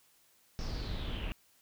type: noise with low-pass filter sweep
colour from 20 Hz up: brown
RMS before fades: -37 dBFS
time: 0.59-1.32 s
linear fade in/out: 0 ms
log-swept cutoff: 5500 to 2700 Hz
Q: 7.1
effects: white hiss -67 dBFS RMS until 1.61 s